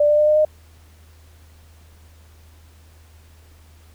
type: tone with pitch steps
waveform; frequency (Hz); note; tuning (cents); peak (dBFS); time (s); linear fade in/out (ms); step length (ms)
sine; 590 / 595.8 / 601.7 / 607.6 / 613.6; D5 / D5 / D5 / D#5 / D#5; +8 / +25 / +42 / -41 / -24; -12; 0-0.45; 5; 90
effects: added 79 Hz sine -46 dBFS peak until 3.94 s + pink hiss -55 dBFS RMS until 3.94 s